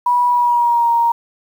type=tone with pitch glide; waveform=sine; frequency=975 to 935.3 Hz; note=B5 to A#5; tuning=-23 to +6 cents; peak=-11 dBFS; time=0.06-1.12 s; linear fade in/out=5 ms; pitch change=-71 cents; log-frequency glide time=0.29-0.9 s; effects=7-bit